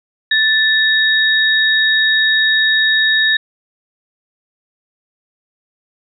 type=tone pair together; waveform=sine; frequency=1760 / 3765 Hz; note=A6 / A#7; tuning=0 / +16 cents; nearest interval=octave + minor second; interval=1316 cents; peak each=-12 / -15 dBFS; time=0.31-3.37 s; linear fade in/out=5 ms; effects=none